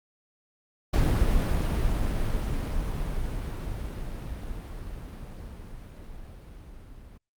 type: noise with level ramp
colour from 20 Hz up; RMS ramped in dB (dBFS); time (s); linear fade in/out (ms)
brown; -21 to -47; 0.93-7.18; 10
effects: Opus 48 kbps